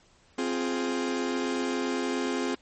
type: chord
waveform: 40% pulse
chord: F minor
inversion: second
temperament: just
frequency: 261.9 / 349.2 / 419.1 Hz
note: C4 / F4 / Ab4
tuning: +2 / 0 / +16 cents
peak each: -29 / -32 / -32 dBFS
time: 0.38-2.55 s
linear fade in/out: 5 ms
effects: pink hiss -61 dBFS RMS until 2.61 s + MP3 32 kbps